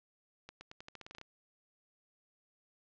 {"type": "accelerating click train", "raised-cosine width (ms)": 0.2, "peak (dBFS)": -30, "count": 12, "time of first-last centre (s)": [0.49, 1.214], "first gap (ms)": 120, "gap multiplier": 0.87, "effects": ["low-pass 5000 Hz 12 dB/octave"]}